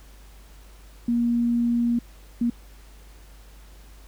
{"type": "tone bursts at uneven times", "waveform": "sine", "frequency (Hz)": 236.9, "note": "A#3", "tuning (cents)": 28, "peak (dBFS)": -19, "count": 2, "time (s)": [[1.08, 1.99], [2.41, 2.5]], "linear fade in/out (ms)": 5, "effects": ["added 50 Hz sine -45 dBFS peak until 4.07 s", "pink hiss -54 dBFS RMS until 4.07 s"]}